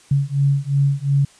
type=beating tone pair; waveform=sine; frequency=138.59 / 141.39 Hz; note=C#3 / C#3; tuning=0 / +35 cents; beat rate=2.8 Hz; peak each=-18 dBFS; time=0.11-1.25 s; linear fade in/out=5 ms; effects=white hiss -50 dBFS RMS until 1.39 s + resampled to 22050 Hz